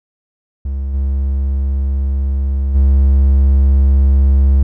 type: tone with level steps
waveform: triangle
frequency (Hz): 68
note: C#2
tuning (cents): -33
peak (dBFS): -15 / -11 / -5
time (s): 0.65-4.63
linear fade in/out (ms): 5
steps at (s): 0.93 / 2.74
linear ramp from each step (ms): 20
effects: none